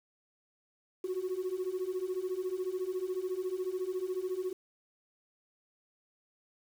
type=beating tone pair; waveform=sine; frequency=361.1 / 375.1 Hz; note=F#4 / F#4; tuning=-42 / +24 cents; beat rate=14 Hz; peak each=-35 / -33 dBFS; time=1.04-4.53 s; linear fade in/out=5 ms; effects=tanh soft clip ceiling -28 dBFS + 9-bit